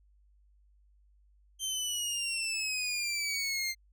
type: exponential sweep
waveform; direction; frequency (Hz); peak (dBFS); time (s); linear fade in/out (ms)
20% pulse; down; 3136 to 2093; -26; 1.59-3.75; 50
effects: added 50 Hz sine -61 dBFS peak until 3.92 s